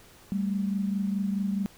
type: tone pair together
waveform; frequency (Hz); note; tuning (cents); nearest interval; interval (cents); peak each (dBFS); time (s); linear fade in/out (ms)
sine; 196 / 220.7; G3 / A3; 0 / +5; major second; 205; -26 / -33; 0.32-1.66; 0
effects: pink hiss -54 dBFS RMS until 1.77 s